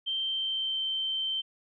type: tone with pitch glide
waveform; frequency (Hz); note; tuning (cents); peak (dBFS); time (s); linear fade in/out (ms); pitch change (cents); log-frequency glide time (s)
sine; 3136 to 3111; G7 to G7; 0 to -14; -28; 0.06-1.42; 20; -14; 0.17-0.82
effects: none